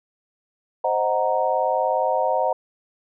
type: chord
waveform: sine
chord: C half-diminished seventh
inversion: none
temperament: equal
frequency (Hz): 523.3 / 622.3 / 740 / 932.3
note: C5 / Eb5 / Gb5 / Bb5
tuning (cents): 0 / 0 / 0 / 0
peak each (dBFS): -24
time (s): 0.84-2.53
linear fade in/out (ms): 5
effects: none